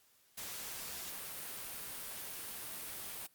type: noise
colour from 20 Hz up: white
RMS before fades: -44 dBFS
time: 0.37-3.27 s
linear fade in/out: 10 ms
effects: white hiss -69 dBFS RMS until 3.34 s + Opus 48 kbps